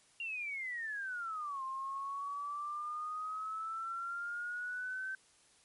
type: exponential two-way sweep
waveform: sine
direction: down then up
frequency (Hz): 2794 to 1053 to 1549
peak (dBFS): -37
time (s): 0.2-5.15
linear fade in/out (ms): 2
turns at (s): 1.63
effects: white hiss -66 dBFS RMS until 5.64 s + MP3 48 kbps